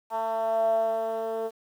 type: tone with band-pass filter sweep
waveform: 10% pulse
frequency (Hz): 224.1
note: A3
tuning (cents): +32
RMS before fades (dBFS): -27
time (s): 0.1-1.51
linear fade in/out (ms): 50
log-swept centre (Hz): 820 to 510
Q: 8.3
effects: 9-bit